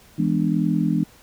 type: chord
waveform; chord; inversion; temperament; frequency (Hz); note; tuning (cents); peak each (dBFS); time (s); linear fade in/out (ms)
sine; E dominant seventh; none; just; 164.81 / 206 / 247.2 / 296.7; E3 / G#3 / B3 / D4; 0 / -14 / +2 / +18; -22 / -23 / -25 / -24; 0.18-1.04; 10
effects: pink hiss -51 dBFS RMS until 1.22 s